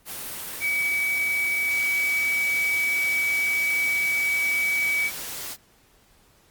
sine tone in noise, 2278 Hz, C#7, 47 cents sharp, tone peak -21 dBFS, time 0.6-5.11 s, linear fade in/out 50 ms, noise white, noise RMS -34 dBFS, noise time 0.05-5.57 s, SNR +10 dB, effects pink hiss -59 dBFS RMS until 6.5 s + Opus 32 kbps

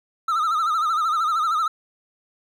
triangle tone with vibrato, 1282 Hz, E6, 49 cents flat, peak -17 dBFS, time 0.28-1.68 s, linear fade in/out 5 ms, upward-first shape sine, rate 13 Hz, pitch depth 100 cents each way, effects none

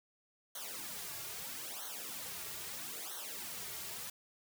white noise with flanger, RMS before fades -44 dBFS, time 0.55-4.1 s, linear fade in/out 5 ms, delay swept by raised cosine 0.4 to 4 ms, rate 0.77 Hz, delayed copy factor -1, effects none

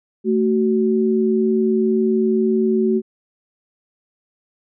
sine tone pair together, 222.4 / 374.8 Hz, A3 / F#4, +19 / +22 cents, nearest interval major sixth, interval 903 cents, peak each -17 / -17 dBFS, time 0.24-3.02 s, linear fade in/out 50 ms, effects none

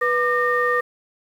sine tone cluster, 490.8 / 1198 / 1839 Hz, B4 / D6 / A#6, -11 / +34 / -24 cents, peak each -21 dBFS, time 0.01-0.81 s, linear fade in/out 10 ms, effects tanh soft clip ceiling -8 dBFS + 8-bit

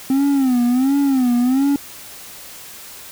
triangle tone with vibrato, 260.8 Hz, C4, 5 cents flat, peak -11 dBFS, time 0.1-1.76 s, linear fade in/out 2 ms, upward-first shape sine, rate 1.4 Hz, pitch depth 140 cents each way, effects white hiss -37 dBFS RMS until 3.11 s

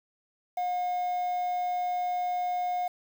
triangle tone with quantisation, 720 Hz, F#5, 47 cents flat, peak -25 dBFS, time 0.57-2.88 s, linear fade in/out 5 ms, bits 8, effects none

